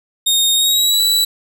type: tone with pitch glide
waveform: sawtooth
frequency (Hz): 3700 to 3943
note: A#7 to B7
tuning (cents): -14 to -4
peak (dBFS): -9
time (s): 0.26-1.25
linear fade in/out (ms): 10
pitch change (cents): +110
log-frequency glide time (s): 0.54-1
effects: none